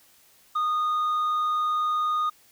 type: tone with tanh clipping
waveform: sine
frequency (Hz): 1232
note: D#6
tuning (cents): -17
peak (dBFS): -23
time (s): 0.55-2.3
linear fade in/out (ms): 10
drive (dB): 3
effects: white hiss -58 dBFS RMS until 2.51 s